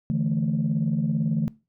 sine chord, D suspended second, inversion none, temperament equal, 146.83 / 164.81 / 220 Hz, D3 / E3 / A3, 0 / 0 / 0 cents, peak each -25 dBFS, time 0.1-1.48 s, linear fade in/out 0 ms, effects noise-tail reverb RT60 0.3 s tail -22 dB re dry + tanh soft clip ceiling -15 dBFS

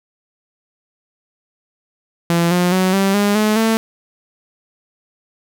sawtooth tone with pitch steps, 170 / 177.94 / 186.24 / 194.94 / 204 / 213.6 / 223.5 Hz, F3 / F3 / F#3 / G3 / G#3 / G#3 / A3, -46 / +33 / +12 / -9 / -31 / +49 / +27 cents, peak -9 dBFS, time 2.3-3.77 s, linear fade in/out 0 ms, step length 210 ms, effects none

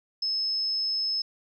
sine tone, 5200 Hz, E8, 24 cents flat, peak -25 dBFS, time 0.22-1.22 s, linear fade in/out 5 ms, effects 11-bit

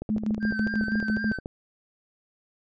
click train, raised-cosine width 2 ms, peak -20 dBFS, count 21, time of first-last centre 0.02-1.459 s, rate 13.9 Hz
sine tone with tremolo, 214.8 Hz, A3, 41 cents flat, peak -22 dBFS, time 0.1-1.32 s, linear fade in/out 0 ms, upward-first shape square, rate 6.1 Hz, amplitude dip 65%
triangle tone with vibrato, 1565 Hz, G6, 3 cents flat, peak -28 dBFS, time 0.4-1.4 s, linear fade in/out 50 ms, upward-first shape sine, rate 3.9 Hz, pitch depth 37 cents each way
effects resampled to 16000 Hz

